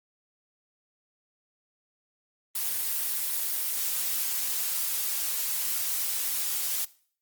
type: noise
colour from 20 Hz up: blue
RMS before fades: -29 dBFS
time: 2.55-6.85 s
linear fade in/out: 5 ms
effects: noise-tail reverb RT60 0.5 s tail -20 dB re dry + Opus 24 kbps